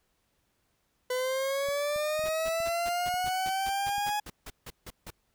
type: linear sweep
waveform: 40% pulse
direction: up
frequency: 500 to 839 Hz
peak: -27 dBFS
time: 1.1-4.2 s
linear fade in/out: 5 ms
type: clicks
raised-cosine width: 5 ms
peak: -36 dBFS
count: 10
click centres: 1.687 / 1.961 / 2.193 / 2.24 / 2.603 / 2.674 / 3.141 / 3.245 / 3.279 / 3.982 s
type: noise bursts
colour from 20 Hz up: pink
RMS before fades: -42 dBFS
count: 15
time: 2.25-5.105 s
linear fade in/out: 5 ms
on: 41 ms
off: 160 ms
effects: pink hiss -74 dBFS RMS until 5.34 s